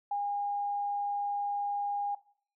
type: tone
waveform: sine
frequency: 813 Hz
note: G#5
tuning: 37 cents flat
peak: -29 dBFS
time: 0.11-2.15 s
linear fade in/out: 5 ms
effects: noise-tail reverb RT60 0.5 s tail -19 dB re dry